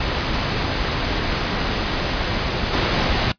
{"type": "noise with level steps", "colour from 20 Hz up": "pink", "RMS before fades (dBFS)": [-22, -19], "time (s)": [0, 3.32], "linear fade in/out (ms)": 5, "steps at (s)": 2.73, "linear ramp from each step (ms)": 5, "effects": ["noise-tail reverb RT60 0.1 s tail -19 dB re dry", "resampled to 11025 Hz"]}